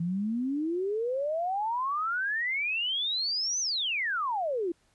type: exponential two-way sweep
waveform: sine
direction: up then down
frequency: 164.1 to 6240 to 324.5 Hz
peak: -27 dBFS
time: 0-4.72 s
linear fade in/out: 5 ms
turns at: 3.6 s
effects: pink hiss -68 dBFS RMS until 4.94 s + resampled to 24000 Hz